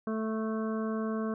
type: harmonic tone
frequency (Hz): 220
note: A3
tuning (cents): 0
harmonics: 1 / 2 / 3 / 5 / 6 / 7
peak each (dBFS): -31 / -36 / -41 / -41 / -47 / -48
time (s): 0.07-1.34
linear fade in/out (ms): 2
effects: none